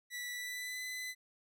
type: tone with pitch glide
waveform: sawtooth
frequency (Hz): 1962 to 2011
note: B6 to B6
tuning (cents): -12 to +31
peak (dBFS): -36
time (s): 0.1-1.15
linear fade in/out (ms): 50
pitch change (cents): +43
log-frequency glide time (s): 0.33-0.82
effects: none